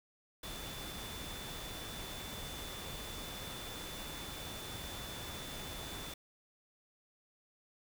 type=tone in noise; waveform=sine; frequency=3503 Hz; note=A7; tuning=8 cents flat; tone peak=-49 dBFS; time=0.43-6.14 s; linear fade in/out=5 ms; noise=pink; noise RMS=-45 dBFS; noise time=0.43-6.14 s; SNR=-7 dB; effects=none